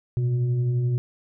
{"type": "tone with frequency modulation", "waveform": "sine", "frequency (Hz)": 124.3, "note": "B2", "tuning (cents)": 12, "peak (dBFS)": -20, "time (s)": [0.17, 0.98], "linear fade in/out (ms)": 0, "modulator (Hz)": 237, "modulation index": 0.34, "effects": []}